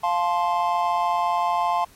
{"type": "chord", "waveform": "triangle", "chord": "F major", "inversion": "none", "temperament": "just", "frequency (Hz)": [698.5, 873.1, 1047.7], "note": ["F5", "A5", "C6"], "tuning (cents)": [0, -14, 2], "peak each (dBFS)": -22, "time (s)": [0.03, 1.85], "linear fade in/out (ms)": 10, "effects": ["pink hiss -52 dBFS RMS until 1.95 s", "MP3 64 kbps"]}